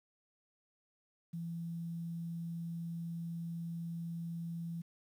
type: tone with quantisation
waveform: sine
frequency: 168 Hz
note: E3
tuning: 33 cents sharp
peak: -38 dBFS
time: 1.33-4.82 s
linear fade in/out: 10 ms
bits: 11
effects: none